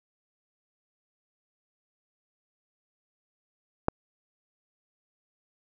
click, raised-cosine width 1 ms, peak -8 dBFS, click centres 3.884 s, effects none

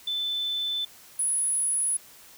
sine tone pair in turn, 3520 / 10272 Hz, A7 / E9, 0 / -46 cents, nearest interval octave + perfect fifth, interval 1854 cents, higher second, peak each -26 / -23 dBFS, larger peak second, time 0.07-0.85 / 1.19-1.97 s, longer neither, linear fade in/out 5 ms, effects white hiss -51 dBFS RMS until 2.37 s

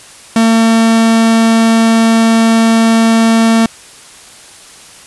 45% pulse tone, 226.4 Hz, A3, 50 cents sharp, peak -6 dBFS, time 0.36-3.66 s, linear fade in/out 2 ms, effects white hiss -36 dBFS RMS until 5.06 s + resampled to 24000 Hz

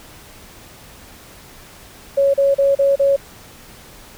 sine tone bursts, 554.4 Hz, C#5, in tune, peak -11 dBFS, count 5, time 2.17-3.164 s, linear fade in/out 10 ms, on 170 ms, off 36 ms, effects pink hiss -42 dBFS RMS until 4.17 s

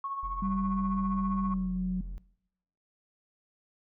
sine tone with tremolo, 1100 Hz, C#6, 14 cents flat, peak -30 dBFS, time 0.04-1.54 s, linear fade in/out 2 ms, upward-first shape triangle, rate 15 Hz, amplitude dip 60%
triangle tone, 43.65 Hz, F1, in tune, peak -34 dBFS, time 0.23-2.18 s, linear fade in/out 0 ms
sine tone with pitch glide, 194 to 183.96 Hz, G3 to F#3, -18 to -10 cents, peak -28 dBFS, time 0.42-2.01 s, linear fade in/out 5 ms, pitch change -92 cents, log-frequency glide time 1.45-1.71 s
effects noise-tail reverb RT60 0.8 s tail -21 dB re dry + tanh soft clip ceiling -19 dBFS

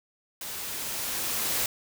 white noise with level ramp, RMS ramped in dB -37 to -27 dBFS, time 0.41-1.66 s, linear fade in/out 2 ms, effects none

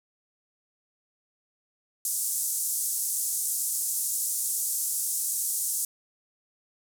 white band-pass noise, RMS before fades -29 dBFS, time 2.05-5.85 s, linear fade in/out 2 ms, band 7000 to 12000 Hz, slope 24 dB/octave, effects none

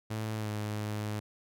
sawtooth tone with pitch glide, 109.2 to 105.79 Hz, A2 to G#2, -13 to +32 cents, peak -29 dBFS, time 0.1-1.2 s, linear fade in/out 10 ms, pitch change -55 cents, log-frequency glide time 0.36-0.49 s, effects none

